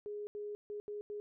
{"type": "tone bursts at uneven times", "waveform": "sine", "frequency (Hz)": 415.3, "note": "G#4", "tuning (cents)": 0, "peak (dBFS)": -39, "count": 5, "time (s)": [[0.06, 0.27], [0.35, 0.55], [0.7, 0.8], [0.88, 1.01], [1.1, 1.2]], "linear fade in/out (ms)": 0, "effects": []}